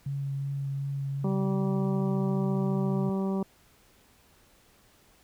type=tone with vibrato; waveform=sine; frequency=138.59 Hz; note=C#3; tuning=in tune; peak=-29 dBFS; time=0.06-3.1 s; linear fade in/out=5 ms; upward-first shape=triangle; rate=2.7 Hz; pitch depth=13 cents each way
type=harmonic tone; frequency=193.1 Hz; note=G3; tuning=26 cents flat; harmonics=1 / 2 / 3 / 4 / 5 / 6; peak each=-27 / -33 / -40 / -43 / -43 / -46 dBFS; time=1.24-3.43 s; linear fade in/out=2 ms
effects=pink hiss -61 dBFS RMS until 5.23 s